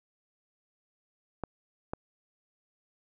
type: clicks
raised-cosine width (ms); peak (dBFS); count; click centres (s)
1; -19; 2; 1.437 / 1.935
effects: none